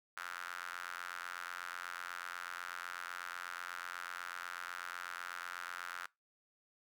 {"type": "tone with high-pass filter", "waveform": "sawtooth", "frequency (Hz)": 88.1, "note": "F2", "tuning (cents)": 16, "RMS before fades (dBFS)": -45, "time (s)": [0.17, 6.06], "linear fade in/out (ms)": 0, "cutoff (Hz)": 1400, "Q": 4.7, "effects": ["noise-tail reverb RT60 0.2 s tail -22 dB re dry"]}